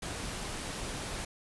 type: noise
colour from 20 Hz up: pink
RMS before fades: -38 dBFS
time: 0.02-1.25 s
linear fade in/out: 5 ms
effects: resampled to 24000 Hz